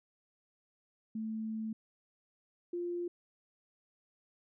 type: tone pair in turn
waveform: sine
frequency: 220 / 349.2 Hz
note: A3 / F4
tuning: 0 / 0 cents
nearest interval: minor sixth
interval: 800 cents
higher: second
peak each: -35 / -34 dBFS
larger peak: second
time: 1.15-1.73 / 2.73-3.08 s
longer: first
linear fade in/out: 5 ms
effects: none